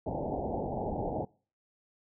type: low-pass noise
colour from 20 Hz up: white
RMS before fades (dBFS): -34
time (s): 0.06-1.25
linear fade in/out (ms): 5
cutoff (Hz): 850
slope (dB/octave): 96
effects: noise-tail reverb RT60 0.4 s tail -24 dB re dry